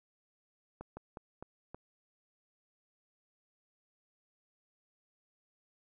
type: slowing click train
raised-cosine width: 1 ms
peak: -30 dBFS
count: 5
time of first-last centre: 0.81-1.746 s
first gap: 160 ms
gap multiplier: 1.26
effects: none